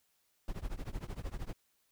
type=noise with tremolo; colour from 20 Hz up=brown; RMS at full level=-36 dBFS; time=0.48-1.53 s; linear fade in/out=2 ms; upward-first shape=triangle; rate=13 Hz; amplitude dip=100%; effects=white hiss -75 dBFS RMS until 1.91 s